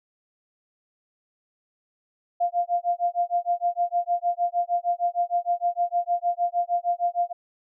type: tone with tremolo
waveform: sine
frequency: 699 Hz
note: F5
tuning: 1 cent sharp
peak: -18 dBFS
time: 2.4-7.33 s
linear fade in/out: 10 ms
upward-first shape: sine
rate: 6.5 Hz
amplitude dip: 100%
effects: none